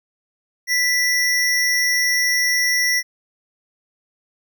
square tone pair together, 1975.5 / 5570 Hz, B6 / F8, 0 / -5 cents, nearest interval octave + tritone, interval 1795 cents, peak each -18 / -22 dBFS, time 0.67-3.03 s, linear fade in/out 50 ms, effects none

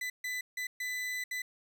40% pulse tone bursts at uneven times, 1999 Hz, B6, 20 cents sharp, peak -33 dBFS, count 5, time 0.01-0.1 / 0.24-0.41 / 0.57-0.67 / 0.8-1.24 / 1.31-1.42 s, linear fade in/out 5 ms, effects none

